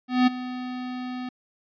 square tone with ADSR envelope, 251.4 Hz, B3, 31 cents sharp, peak -15 dBFS, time 0.08-1.29 s, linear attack 190 ms, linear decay 15 ms, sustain -16 dB, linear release 4 ms, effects resampled to 11025 Hz

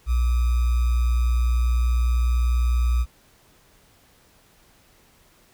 sine tone with sample-and-hold, 60.2 Hz, B1, 44 cents flat, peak -17 dBFS, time 0.06-3.06 s, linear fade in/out 50 ms, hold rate 1225 Hz, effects pink hiss -57 dBFS RMS until 5.53 s

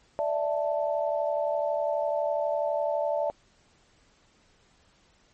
sine chord, D suspended second, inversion none, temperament equal, 587.3 / 659.3 / 880 Hz, D5 / E5 / A5, 0 / 0 / 0 cents, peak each -27 / -29 / -33 dBFS, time 0.19-3.3 s, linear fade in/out 0 ms, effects pink hiss -63 dBFS RMS until 5.33 s + MP3 32 kbps

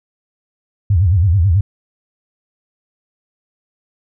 sine tone with vibrato, 90.9 Hz, F#2, 30 cents flat, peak -9 dBFS, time 0.9-1.61 s, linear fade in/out 5 ms, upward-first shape sine, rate 9.2 Hz, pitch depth 230 cents each way, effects none

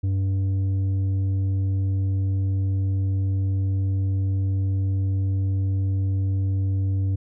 sine tone with tanh clipping, 96.5 Hz, G2, 27 cents flat, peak -21 dBFS, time 0.03-7.16 s, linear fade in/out 10 ms, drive 6 dB, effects none

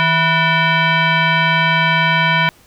sine tone with frequency modulation, 659.3 Hz, E5, in tune, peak -11 dBFS, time 0-2.49 s, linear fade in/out 0 ms, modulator 820 Hz, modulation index 2.8, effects pink hiss -49 dBFS RMS until 2.66 s

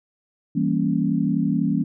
sine chord, E diminished seventh, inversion none, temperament equal with one note detuned, 164.81 / 196.56 / 233.1 / 277.2 Hz, E3 / G3 / Bb3 / Db4, 0 / +5 / 0 / 0 cents, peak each -24 dBFS, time 0.55-1.84 s, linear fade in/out 10 ms, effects none

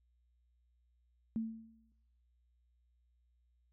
sine tone with exponential decay, 224.1 Hz, A3, 32 cents sharp, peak -31 dBFS, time 1.36-1.92 s, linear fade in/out 0 ms, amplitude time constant 120 ms, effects noise-tail reverb RT60 0.9 s tail -23 dB re dry + added 60 Hz sine -70 dBFS peak until 3.72 s

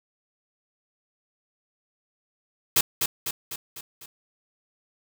white noise with echo, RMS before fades -19 dBFS, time 2.76-2.81 s, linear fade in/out 5 ms, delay 250 ms, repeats 5, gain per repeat -5 dB, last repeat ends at 4.06 s, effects none

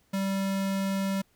square tone, 194.5 Hz, G3, 13 cents flat, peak -27 dBFS, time 0.13-1.22 s, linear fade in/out 10 ms, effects pink hiss -67 dBFS RMS until 1.35 s

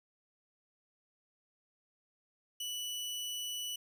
sawtooth tone, 2960 Hz, F#7, in tune, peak -34 dBFS, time 2.6-3.76 s, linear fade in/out 5 ms, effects none

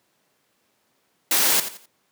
white noise with echo, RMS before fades -19 dBFS, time 1.31-1.6 s, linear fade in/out 2 ms, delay 86 ms, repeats 3, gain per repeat -11 dB, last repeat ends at 1.858 s, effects pink hiss -67 dBFS RMS until 2.11 s + high-pass 200 Hz 12 dB/octave

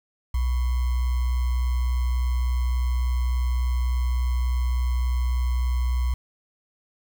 sine tone with sample-and-hold, 61.74 Hz, B1, in tune, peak -20 dBFS, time 0.34-6.14 s, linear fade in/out 5 ms, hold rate 1050 Hz, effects none

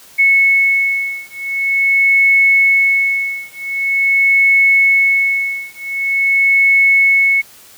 sine beating tone pair, 2200 / 2200.45 Hz, C#7 / C#7, -14 / -13 cents, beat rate 0.45 Hz, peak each -13 dBFS, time 0.18-7.42 s, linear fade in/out 20 ms, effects white hiss -42 dBFS RMS until 7.77 s

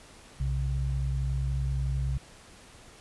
sine tone pair together, 62.67 / 133.4 Hz, B1 / C3, +26 / +34 cents, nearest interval octave + minor second, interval 1308 cents, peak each -28 / -30 dBFS, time 0.4-2.18 s, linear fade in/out 5 ms, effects pink hiss -52 dBFS RMS until 3 s + resampled to 24000 Hz

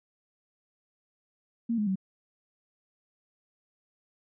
sine tone with pitch steps, 231.8 / 210.1 / 190.47 Hz, A#3 / G#3 / G3, -10 / +20 / -50 cents, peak -25 dBFS, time 1.69-1.957 s, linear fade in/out 10 ms, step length 89 ms, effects none

